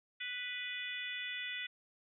harmonic tone, 493.9 Hz, B4, in tune, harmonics 3 / 4 / 5 / 6 / 7, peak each -48 / -42 / -45 / -47 / -45 dBFS, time 0.2-1.67 s, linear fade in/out 10 ms, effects none

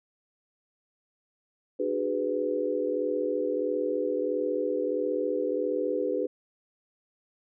sine chord, G# half-diminished seventh, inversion second, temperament just, 299 / 373.8 / 415.3 / 498.4 Hz, D4 / F#4 / G#4 / B4, +31 / +18 / 0 / +16 cents, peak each -33 / -33 / -31 / -29 dBFS, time 1.79-6.27 s, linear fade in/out 10 ms, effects none

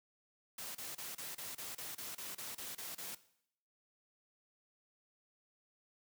white noise bursts, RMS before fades -45 dBFS, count 13, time 0.58-3.15 s, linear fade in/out 5 ms, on 170 ms, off 30 ms, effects noise-tail reverb RT60 0.7 s tail -17 dB re dry + high-pass 100 Hz 12 dB/octave

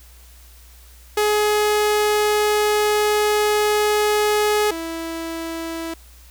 sawtooth tone pair in turn, 420.7 / 329 Hz, G#4 / E4, +22 / -3 cents, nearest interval major third, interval 425 cents, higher first, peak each -12 / -22 dBFS, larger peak first, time 1.17-4.71 / 4.71-5.94 s, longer first, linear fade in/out 5 ms, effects added 60 Hz sine -44 dBFS peak until 6.3 s + white hiss -50 dBFS RMS until 6.3 s

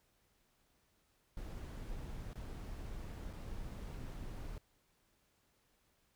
brown noise with dropouts, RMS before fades -45 dBFS, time 1.37-4.58 s, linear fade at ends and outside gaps 1 ms, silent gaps 2.333-2.356 / 3.33-3.334 s, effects pink hiss -75 dBFS RMS until 6.15 s

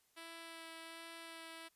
5% pulse tone with vibrato, 329.6 Hz, E4, in tune, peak -38 dBFS, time 0.16-1.69 s, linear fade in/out 20 ms, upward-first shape sine, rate 1.3 Hz, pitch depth 11 cents each way, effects white hiss -75 dBFS RMS until 1.75 s + resampled to 32000 Hz

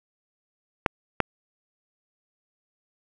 clicks, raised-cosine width 0.5 ms, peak -4 dBFS, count 2, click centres 0.862 / 1.203 s, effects none

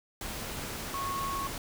sine tone in noise, 1100 Hz, C#6, 14 cents flat, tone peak -32 dBFS, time 0.94-1.47 s, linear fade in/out 2 ms, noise pink, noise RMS -38 dBFS, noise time 0.21-1.58 s, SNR +3 dB, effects none

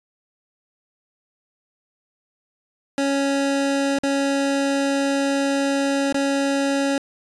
25% pulse tone with dropouts, 277.2 Hz, C#4, in tune, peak -15 dBFS, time 2.98-6.98 s, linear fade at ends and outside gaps 1 ms, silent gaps 3.987-4.034 / 6.126-6.144 s, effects resampled to 22050 Hz

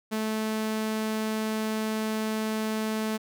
sawtooth tone, 218 Hz, A3, 16 cents flat, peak -23 dBFS, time 0.11-3.18 s, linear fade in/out 20 ms, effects none

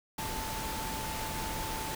sine tone in noise, 882 Hz, A5, 4 cents sharp, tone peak -39 dBFS, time 0.18-1.95 s, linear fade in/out 5 ms, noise pink, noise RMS -37 dBFS, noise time 0.18-1.95 s, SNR -5 dB, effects none

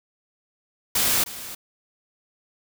white noise with echo, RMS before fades -21 dBFS, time 0.95-1.24 s, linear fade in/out 5 ms, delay 310 ms, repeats 1, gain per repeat -15 dB, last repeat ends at 1.55 s, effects none

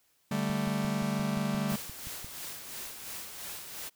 45% pulse chord, D suspended fourth, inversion none, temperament just, 146.83 / 195.78 / 220.2 Hz, D3 / G3 / A3, 0 / -2 / +2 cents, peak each -35 / -32 / -33 dBFS, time 0.31-1.76 s, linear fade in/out 5 ms
click train, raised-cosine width 5 ms, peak -32 dBFS, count 11, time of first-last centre 0.5-2.245 s, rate 5.73 Hz
white noise with tremolo, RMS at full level -40 dBFS, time 1.68-3.9 s, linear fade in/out 20 ms, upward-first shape sine, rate 2.9 Hz, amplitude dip 45%
effects white hiss -70 dBFS RMS until 3.95 s

